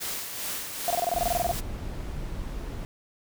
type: noise with tremolo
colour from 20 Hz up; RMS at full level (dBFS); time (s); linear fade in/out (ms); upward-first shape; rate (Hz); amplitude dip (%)
white; -32; 0-1.61; 20; sine; 2.5; 45
type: tone bursts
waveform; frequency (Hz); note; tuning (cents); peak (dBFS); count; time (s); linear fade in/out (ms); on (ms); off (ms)
sine; 696; F5; -6; -22; 14; 0.88-1.514; 0; 23; 24
type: noise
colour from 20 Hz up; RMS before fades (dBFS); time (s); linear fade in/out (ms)
brown; -34; 1.14-2.85; 0
effects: none